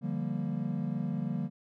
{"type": "chord", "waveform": "triangle", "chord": "G minor seventh", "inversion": "second", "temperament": "equal with one note detuned", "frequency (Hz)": [146.83, 173.01, 196, 233.1], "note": ["D3", "F3", "G3", "Bb3"], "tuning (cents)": [0, -16, 0, 0], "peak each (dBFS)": -34, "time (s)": [0.01, 1.5], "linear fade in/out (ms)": 50, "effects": []}